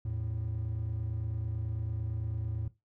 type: tone pair together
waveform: triangle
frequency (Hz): 81.02 / 110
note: E2 / A2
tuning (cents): -29 / 0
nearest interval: perfect fourth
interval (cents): 529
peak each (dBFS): -35 / -31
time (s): 0.05-2.68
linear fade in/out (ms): 5
effects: noise-tail reverb RT60 0.2 s tail -17 dB re dry + tanh soft clip ceiling -23 dBFS